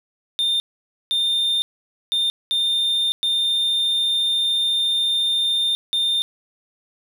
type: tone bursts at uneven times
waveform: triangle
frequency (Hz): 3617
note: A7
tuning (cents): +47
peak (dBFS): -16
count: 6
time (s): 0.39-0.6 / 1.11-1.62 / 2.12-2.3 / 2.51-3.12 / 3.23-5.75 / 5.93-6.22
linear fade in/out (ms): 0
effects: none